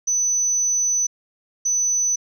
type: tone bursts at uneven times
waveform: sine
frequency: 6000 Hz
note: F#8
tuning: 23 cents sharp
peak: -16 dBFS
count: 2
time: 0.07-1.07 / 1.65-2.16 s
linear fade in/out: 10 ms
effects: tanh soft clip ceiling -14 dBFS